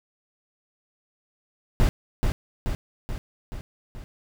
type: noise with echo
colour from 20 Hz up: brown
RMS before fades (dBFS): -18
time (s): 1.8-1.89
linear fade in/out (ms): 0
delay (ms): 430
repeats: 5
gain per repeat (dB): -4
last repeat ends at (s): 4.04
effects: none